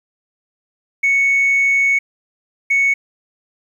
sine tone pair in turn, 2217 / 2217 Hz, C#7 / C#7, 0 / 0 cents, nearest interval unison, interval 0 cents, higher neither, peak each -10 dBFS, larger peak neither, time 1.03-1.99 / 2.7-2.94 s, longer first, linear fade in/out 10 ms, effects tanh soft clip ceiling -9 dBFS + 8-bit

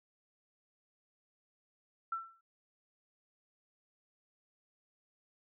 sine tone with exponential decay, 1342 Hz, E6, 31 cents sharp, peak -31 dBFS, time 2.12-2.41 s, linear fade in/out 5 ms, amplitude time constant 61 ms, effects none

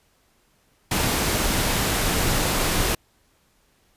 pink noise, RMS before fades -22 dBFS, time 0.91-2.95 s, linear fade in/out 5 ms, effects pink hiss -63 dBFS RMS until 3.96 s + resampled to 32000 Hz

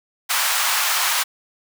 pink high-pass noise, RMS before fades -20 dBFS, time 0.29-1.24 s, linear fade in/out 20 ms, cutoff 890 Hz, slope 24 dB/octave, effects none

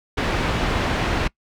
pink low-pass noise, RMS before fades -22 dBFS, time 0.17-1.28 s, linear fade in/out 10 ms, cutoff 3000 Hz, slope 12 dB/octave, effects noise-tail reverb RT60 0.1 s tail -24 dB re dry

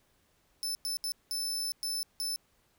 sawtooth tone bursts at uneven times, 5274 Hz, E8, in tune, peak -29 dBFS, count 6, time 0.63-0.75 / 0.85-0.97 / 1.04-1.12 / 1.31-1.72 / 1.83-2.03 / 2.2-2.36 s, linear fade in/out 0 ms, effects pink hiss -70 dBFS RMS until 2.78 s

